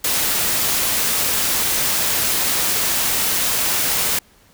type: noise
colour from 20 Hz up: white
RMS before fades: -19 dBFS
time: 0.04-4.19 s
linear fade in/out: 5 ms
effects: pink hiss -53 dBFS RMS until 4.53 s